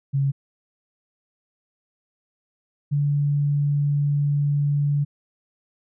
sine tone pair in turn, 138.2 / 144.3 Hz, C#3 / D3, -5 / -30 cents, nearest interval minor second, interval 75 cents, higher second, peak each -18 dBFS, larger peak neither, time 0.13-0.32 / 2.91-5.05 s, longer second, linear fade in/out 20 ms, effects none

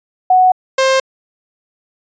sine / sawtooth tone pair in turn, 740 / 529.5 Hz, F#5 / C5, 0 / +21 cents, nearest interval tritone, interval 579 cents, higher first, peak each -6 dBFS, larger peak neither, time 0.3-0.52 / 0.78-1 s, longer neither, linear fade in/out 5 ms, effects resampled to 16000 Hz

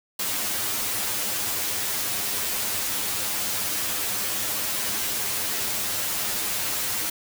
white noise with comb filter, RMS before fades -27 dBFS, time 0.19-7.1 s, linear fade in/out 5 ms, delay 9.7 ms, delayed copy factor +0.85, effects none

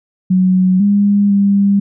sine tone with pitch steps, 185.2 / 202.7 / 199.8 Hz, F#3 / G#3 / G3, +2 / -42 / +33 cents, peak -8 dBFS, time 0.3-1.8 s, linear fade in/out 10 ms, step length 500 ms, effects none

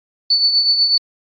sine tone with tremolo, 4481 Hz, C#8, 18 cents sharp, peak -9 dBFS, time 0.3-0.98 s, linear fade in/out 5 ms, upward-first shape triangle, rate 8.1 Hz, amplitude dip 60%, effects AAC 48 kbps

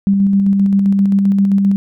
sine tone with tremolo, 197.4 Hz, G3, 12 cents sharp, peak -8 dBFS, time 0.07-1.76 s, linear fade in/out 0 ms, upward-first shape square, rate 7.6 Hz, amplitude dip 25%, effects none

